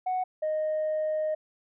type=tone pair in turn; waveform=sine; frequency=740 / 619.6 Hz; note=F#5 / D#5; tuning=0 / -7 cents; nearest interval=minor third; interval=307 cents; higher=first; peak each=-24 dBFS; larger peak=neither; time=0.06-0.24 / 0.42-1.35 s; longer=second; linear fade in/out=10 ms; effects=tanh soft clip ceiling -23 dBFS